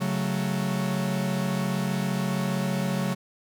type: chord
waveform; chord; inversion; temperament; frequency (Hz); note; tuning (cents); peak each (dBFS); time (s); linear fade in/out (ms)
45% pulse; F# minor; second; equal; 138.59 / 185 / 220; C#3 / F#3 / A3; 0 / 0 / 0; -30 / -27 / -32; 0-3.15; 20
effects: none